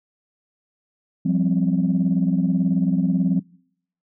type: chord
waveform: sine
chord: F suspended second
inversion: none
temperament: equal with one note detuned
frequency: 174.61 / 192.96 / 261.6 Hz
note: F3 / G3 / C4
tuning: 0 / -27 / 0 cents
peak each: -19 / -21 / -22 dBFS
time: 1.25-3.4 s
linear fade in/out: 10 ms
effects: noise-tail reverb RT60 0.7 s tail -25 dB re dry + tanh soft clip ceiling -10 dBFS